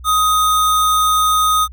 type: tone with sample-and-hold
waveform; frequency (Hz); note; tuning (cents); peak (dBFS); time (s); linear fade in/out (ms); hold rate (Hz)
sine; 1254; D#6; +13; -11; 0.04-1.68; 50; 4900
effects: added 62 Hz sine -32 dBFS peak until 1.72 s